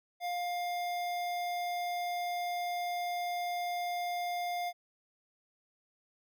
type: tone with notch filter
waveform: square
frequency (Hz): 705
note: F5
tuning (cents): +16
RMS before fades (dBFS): -35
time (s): 0.2-4.73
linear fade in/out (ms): 50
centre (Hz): 8200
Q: 1.3
effects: none